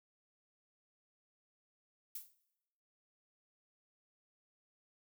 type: noise with exponential decay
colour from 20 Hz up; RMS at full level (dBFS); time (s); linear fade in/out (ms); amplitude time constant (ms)
violet; -40; 2.15-2.34; 5; 41
effects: noise-tail reverb RT60 0.9 s tail -19 dB re dry